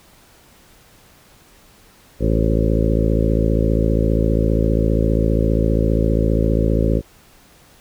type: harmonic tone with a mistuned harmonic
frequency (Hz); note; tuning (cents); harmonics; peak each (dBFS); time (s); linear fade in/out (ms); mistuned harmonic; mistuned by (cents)
55; A1; 0; 1 / 2 / 3 / 4 / 5 / 6 / 7 / 8 / 9 / 10; -18 / -21 / -23 / -24 / -25 / -26 / -26 / -27 / -28 / -28; 2.19-7.02; 50; 9; +27
effects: pink hiss -50 dBFS RMS until 7.8 s